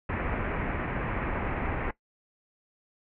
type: low-pass noise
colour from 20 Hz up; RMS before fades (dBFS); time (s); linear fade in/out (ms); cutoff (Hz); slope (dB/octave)
pink; -31; 0.09-1.91; 5; 2400; 48
effects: noise-tail reverb RT60 0.1 s tail -18 dB re dry